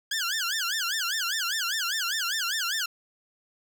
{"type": "tone with vibrato", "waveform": "15% pulse", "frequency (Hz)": 1568, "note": "G6", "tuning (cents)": 0, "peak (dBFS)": -20, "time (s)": [0.11, 2.86], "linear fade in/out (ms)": 5, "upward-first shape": "sine", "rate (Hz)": 5, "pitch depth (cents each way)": 250, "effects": []}